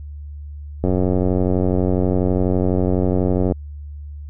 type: click train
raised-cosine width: 2 ms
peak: -6 dBFS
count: 248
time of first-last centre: 0.84-3.522 s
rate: 92.1 Hz
effects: added 73 Hz sine -30 dBFS peak until 4.29 s